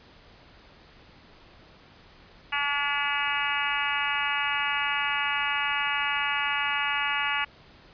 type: harmonic tone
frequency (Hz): 286.4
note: D4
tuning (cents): -43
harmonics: 3 / 4 / 5 / 6 / 7 / 8 / 9 / 10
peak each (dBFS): -33 / -33 / -33 / -33 / -33 / -33 / -33 / -33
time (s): 2.52-7.45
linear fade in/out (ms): 10
effects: pink hiss -53 dBFS RMS until 7.93 s + resampled to 11025 Hz